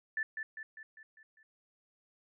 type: tone with echo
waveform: sine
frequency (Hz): 1760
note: A6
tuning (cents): 0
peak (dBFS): -31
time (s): 0.17-0.23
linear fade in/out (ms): 2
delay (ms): 200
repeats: 6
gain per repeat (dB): -5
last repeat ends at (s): 1.43
effects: none